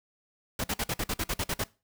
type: noise bursts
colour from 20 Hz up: pink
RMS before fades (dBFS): -30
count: 11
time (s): 0.59-1.64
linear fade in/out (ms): 5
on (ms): 50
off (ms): 50
effects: noise-tail reverb RT60 0.3 s tail -21 dB re dry